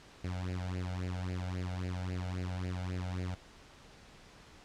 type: tone with flanger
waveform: sawtooth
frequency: 91.2 Hz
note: F#2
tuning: 24 cents flat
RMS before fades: -37 dBFS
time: 0.24-3.35 s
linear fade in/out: 5 ms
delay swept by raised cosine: 0.42 to 1.42 ms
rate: 3.7 Hz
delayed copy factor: +0.9
effects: pink hiss -56 dBFS RMS until 4.64 s + low-pass 6000 Hz 12 dB/octave